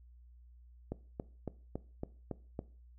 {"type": "click train", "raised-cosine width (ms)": 2, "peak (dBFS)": -24, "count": 7, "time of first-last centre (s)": [0.92, 2.591], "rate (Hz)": 3.59, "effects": ["noise-tail reverb RT60 0.4 s tail -19 dB re dry", "added 60 Hz sine -55 dBFS peak until 2.98 s"]}